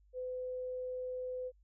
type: tone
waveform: sine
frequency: 506 Hz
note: B4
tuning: 42 cents sharp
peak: -37 dBFS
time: 0.13-1.52 s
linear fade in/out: 50 ms
effects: added 50 Hz sine -63 dBFS peak until 1.63 s